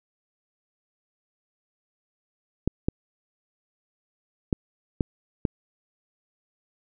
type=clicks; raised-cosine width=3 ms; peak=-9 dBFS; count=5; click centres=2.676 / 2.885 / 4.528 / 5.008 / 5.452 s; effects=none